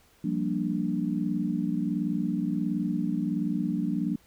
sine chord, G minor seventh, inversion third, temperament equal, 174.61 / 196 / 233.1 / 293.7 Hz, F3 / G3 / Bb3 / D4, 0 / 0 / 0 / 0 cents, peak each -31 dBFS, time 0.24-4.16 s, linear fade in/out 5 ms, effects pink hiss -61 dBFS RMS until 4.26 s

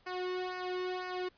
sawtooth tone with flanger, 365.6 Hz, F#4, 21 cents flat, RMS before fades -37 dBFS, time 0.06-1.29 s, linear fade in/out 10 ms, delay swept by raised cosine 0.27 to 1.27 ms, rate 2 Hz, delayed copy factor -0.85, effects pink hiss -67 dBFS RMS until 1.37 s + resampled to 11025 Hz

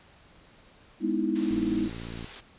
sine chord, E major seventh, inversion first, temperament just, 206 / 247.2 / 309 / 329.6 Hz, G#3 / B3 / D#4 / E4, -14 / +2 / -12 / 0 cents, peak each -31 / -31 / -29 / -29 dBFS, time 1-1.9 s, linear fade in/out 50 ms
white noise, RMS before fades -41 dBFS, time 1.35-2.41 s, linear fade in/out 10 ms
click train, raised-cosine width 3 ms, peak -27 dBFS, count 43, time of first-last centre 1.51-2.244 s, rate 57.2 Hz
effects pink hiss -56 dBFS RMS until 2.58 s + resampled to 8000 Hz

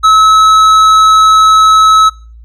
triangle tone with tanh clipping, 1294 Hz, E6, 32 cents flat, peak -4 dBFS, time 0.03-2.1 s, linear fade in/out 20 ms, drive 14 dB, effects noise-tail reverb RT60 0.5 s tail -26 dB re dry + added 57 Hz sine -31 dBFS peak until 2.44 s

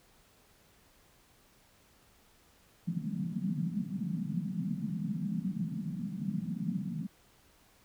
pink band-pass noise, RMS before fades -35 dBFS, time 2.87-7.07 s, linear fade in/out 10 ms, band 160 to 220 Hz, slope 48 dB/octave, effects pink hiss -64 dBFS RMS until 7.84 s

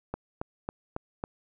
click train, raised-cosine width 1 ms, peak -18 dBFS, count 5, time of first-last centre 0.14-1.239 s, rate 3.64 Hz, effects none

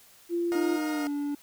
sine tone, 343.7 Hz, F4, 28 cents flat, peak -25 dBFS, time 0.29-0.79 s, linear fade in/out 50 ms
20% pulse chord, Bb suspended fourth, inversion none, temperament equal with one note detuned, 466.2 / 622.3 / 713.5 Hz, Bb4 / Eb5 / F5, 0 / 0 / +37 cents, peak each -36 / -35 / -32 dBFS, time 0.52-1.07 s, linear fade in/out 0 ms
triangle tone with pitch glide, 305.7 to 288.5 Hz, D#4 to D4, -30 to -31 cents, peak -26 dBFS, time 0.55-1.35 s, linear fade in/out 5 ms, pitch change -101 cents, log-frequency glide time 0.91-1.07 s
effects white hiss -56 dBFS RMS until 1.42 s

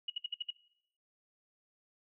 sine tone bursts, 2900 Hz, F#7, 35 cents flat, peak -33 dBFS, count 6, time 0.08-0.505 s, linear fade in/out 5 ms, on 20 ms, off 61 ms, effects noise-tail reverb RT60 0.7 s tail -19 dB re dry

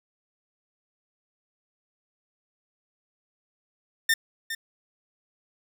sawtooth tone with echo, 1809 Hz, A6, 48 cents sharp, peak -15 dBFS, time 4.09-4.14 s, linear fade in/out 5 ms, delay 410 ms, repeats 1, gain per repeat -11 dB, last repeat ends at 4.55 s, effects none

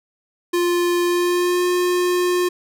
square tone with pitch glide, 350 to 357.4 Hz, F4 to F4, +4 to +40 cents, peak -17 dBFS, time 0.53-2.49 s, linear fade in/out 10 ms, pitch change +36 cents, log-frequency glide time 1.04-1.66 s, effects none

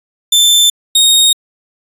sawtooth tone pair in turn, 3544 / 3728 Hz, A7 / A#7, +12 / -1 cents, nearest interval minor second, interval 87 cents, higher second, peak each -3 dBFS, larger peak neither, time 0.32-0.7 / 0.95-1.33 s, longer neither, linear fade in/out 5 ms, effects resampled to 32000 Hz

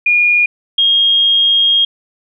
sine tone pair in turn, 2433 / 3248 Hz, D#7 / G#7, -39 / -39 cents, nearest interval perfect fourth, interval 500 cents, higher second, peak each -8 dBFS, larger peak neither, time 0.06-0.46 / 0.78-1.85 s, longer second, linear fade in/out 5 ms, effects none

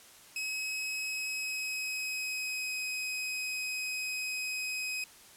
sawtooth tone with pitch glide, 2555 to 2524 Hz, D#7 to D#7, +45 to +24 cents, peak -30 dBFS, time 0.36-5.04 s, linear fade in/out 2 ms, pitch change -21 cents, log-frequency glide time 1.07-2.8 s, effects white hiss -55 dBFS RMS until 5.36 s + low-pass 12000 Hz 12 dB/octave

